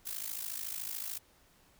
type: noise with amplitude modulation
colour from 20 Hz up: blue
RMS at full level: -36 dBFS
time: 0.05-1.19 s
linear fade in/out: 20 ms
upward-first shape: sine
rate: 53.7 Hz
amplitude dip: 80%
effects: pink hiss -65 dBFS RMS until 1.79 s